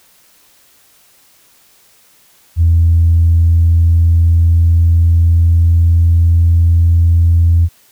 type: tone with pitch glide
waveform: sine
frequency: 83.5 to 84.42 Hz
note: E2 to E2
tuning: +23 to +42 cents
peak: -5 dBFS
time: 2.56-7.69 s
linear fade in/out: 50 ms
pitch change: +19 cents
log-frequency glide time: 2.75-6.57 s
effects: tanh soft clip ceiling -2 dBFS + white hiss -49 dBFS RMS until 7.91 s